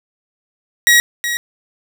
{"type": "tone with echo", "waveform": "sawtooth", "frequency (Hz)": 1904, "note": "A#6", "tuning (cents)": 36, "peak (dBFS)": -4, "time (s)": [0.87, 1], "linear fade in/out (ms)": 0, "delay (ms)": 370, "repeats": 1, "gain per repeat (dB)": -10, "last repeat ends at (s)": 1.37, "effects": []}